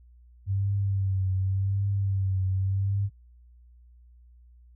sine tone with vibrato, 97 Hz, G2, 18 cents flat, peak -23 dBFS, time 0.46-3.1 s, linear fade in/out 50 ms, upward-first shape triangle, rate 0.88 Hz, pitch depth 57 cents each way, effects added 60 Hz sine -51 dBFS peak until 4.75 s

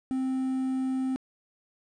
triangle tone with quantisation, 261.6 Hz, C4, in tune, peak -24 dBFS, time 0.11-1.16 s, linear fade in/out 0 ms, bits 8, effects low-pass 6000 Hz 12 dB/octave

